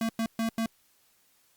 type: tone bursts at uneven times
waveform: square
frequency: 226.2 Hz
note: A3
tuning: 48 cents sharp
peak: -27 dBFS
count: 4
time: 0.01-0.09 / 0.19-0.26 / 0.39-0.49 / 0.58-0.66 s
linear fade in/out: 2 ms
effects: white hiss -66 dBFS RMS until 1.56 s + Opus 48 kbps